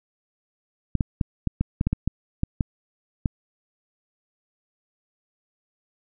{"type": "clicks", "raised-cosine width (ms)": 5, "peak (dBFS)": -9, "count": 12, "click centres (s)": [0.953, 1.008, 1.212, 1.473, 1.61, 1.811, 1.87, 1.93, 2.076, 2.434, 2.608, 3.258], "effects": []}